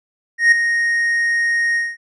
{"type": "tone with ADSR envelope", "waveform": "triangle", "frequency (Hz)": 1864.7, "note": "A#6", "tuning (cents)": 0, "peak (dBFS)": -4, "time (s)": [0.38, 1.97], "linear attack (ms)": 140, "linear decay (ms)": 5, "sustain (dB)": -9, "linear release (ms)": 210, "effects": ["resampled to 24000 Hz"]}